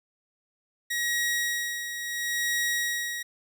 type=tone with tremolo; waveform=sawtooth; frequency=1900 Hz; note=A#6; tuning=33 cents sharp; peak=-21 dBFS; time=0.9-3.23 s; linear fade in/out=10 ms; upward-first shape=sine; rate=0.73 Hz; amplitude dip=60%; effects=none